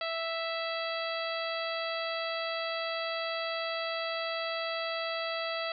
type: harmonic tone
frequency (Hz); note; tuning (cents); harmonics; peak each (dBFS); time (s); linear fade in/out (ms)
659.3; E5; 0; 1 / 2 / 3 / 4 / 5 / 6 / 7; -35 / -38 / -40 / -41 / -42 / -43 / -43; 0.01-5.72; 2
effects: none